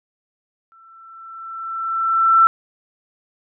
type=tone with exponential growth; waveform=sine; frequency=1338 Hz; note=E6; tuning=25 cents sharp; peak=-7 dBFS; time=0.72-2.47 s; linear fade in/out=0 ms; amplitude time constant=380 ms; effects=none